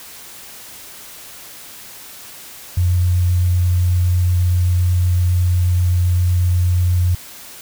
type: tone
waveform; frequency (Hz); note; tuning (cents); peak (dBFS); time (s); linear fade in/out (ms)
sine; 89.2; F2; +37; -12; 2.77-7.15; 5
effects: white hiss -37 dBFS RMS until 7.61 s